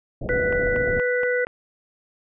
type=low-pass noise; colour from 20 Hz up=pink; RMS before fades=-29 dBFS; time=0.21-1 s; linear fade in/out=10 ms; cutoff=730 Hz; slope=96 dB/octave
type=click train; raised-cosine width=0.5 ms; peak=-18 dBFS; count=6; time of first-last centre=0.29-1.469 s; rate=4.24 Hz
type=harmonic tone; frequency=493.9 Hz; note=B4; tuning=in tune; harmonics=1 / 3 / 4; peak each=-21 / -26 / -27 dBFS; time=0.29-1.45 s; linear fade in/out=5 ms
effects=none